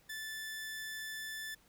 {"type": "tone", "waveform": "sawtooth", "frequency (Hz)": 1753, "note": "A6", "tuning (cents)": -7, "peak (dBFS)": -37, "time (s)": [0.09, 1.55], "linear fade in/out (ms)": 10, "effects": ["pink hiss -67 dBFS RMS until 1.68 s"]}